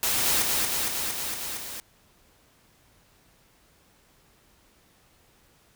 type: noise with echo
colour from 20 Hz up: white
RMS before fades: -25 dBFS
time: 0.03-0.42 s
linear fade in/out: 0 ms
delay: 230 ms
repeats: 6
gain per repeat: -2 dB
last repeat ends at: 1.8 s
effects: pink hiss -61 dBFS RMS until 5.75 s